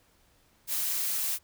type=noise; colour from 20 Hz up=blue; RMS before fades=-30 dBFS; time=0.67-1.39 s; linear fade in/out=50 ms; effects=pink hiss -65 dBFS RMS until 1.43 s